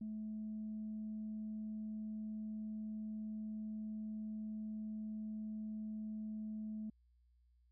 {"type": "tone", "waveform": "sine", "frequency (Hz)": 215.8, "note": "A3", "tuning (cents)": -33, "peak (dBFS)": -40, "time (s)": [0.01, 6.9], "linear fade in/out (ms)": 5, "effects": ["tanh soft clip ceiling -37 dBFS", "added 60 Hz sine -68 dBFS peak until 7.71 s"]}